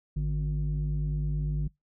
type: tone pair together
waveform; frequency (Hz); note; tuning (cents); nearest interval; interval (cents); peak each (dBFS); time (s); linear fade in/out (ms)
sine; 53.03 / 150; G#1 / D3; +37 / +37; octave + tritone; 1800; -27; 0.16-1.68; 10
effects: noise-tail reverb RT60 0.2 s tail -26 dB re dry + tanh soft clip ceiling -23 dBFS